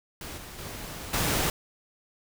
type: noise with level steps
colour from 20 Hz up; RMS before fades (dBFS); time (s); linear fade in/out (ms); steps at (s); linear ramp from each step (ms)
pink; -39 / -43 / -39 / -26; 0.21-1.5; 2; 0.37 / 0.58 / 1.13; 10
effects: none